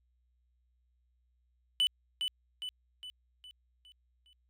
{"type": "tone with echo", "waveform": "triangle", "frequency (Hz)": 2990, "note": "F#7", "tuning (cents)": 17, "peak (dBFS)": -23, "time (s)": [1.8, 1.87], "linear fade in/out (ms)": 0, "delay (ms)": 410, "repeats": 6, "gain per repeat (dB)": -6, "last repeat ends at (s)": 4.33, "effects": ["added 61 Hz sine -70 dBFS peak until 4.49 s"]}